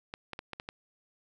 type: clicks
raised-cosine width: 0.3 ms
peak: -22 dBFS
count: 6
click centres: 0.139 / 0.333 / 0.391 / 0.533 / 0.599 / 0.689 s
effects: none